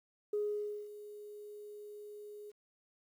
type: tone with ADSR envelope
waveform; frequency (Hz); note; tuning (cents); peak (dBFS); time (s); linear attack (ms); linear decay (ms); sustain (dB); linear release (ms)
sine; 416.7; G#4; +6; -30; 0.33-2.52; 5; 540; -16; 25
effects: tanh soft clip ceiling -26 dBFS + 11-bit